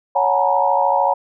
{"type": "tone cluster", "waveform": "sine", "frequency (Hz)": [559, 731, 832, 906, 959], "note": ["C#5", "F#5", "G#5", "A#5", "A#5"], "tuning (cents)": [14, -21, 3, -50, 49], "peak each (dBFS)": -20, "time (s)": [0.15, 1.14], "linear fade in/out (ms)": 10, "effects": []}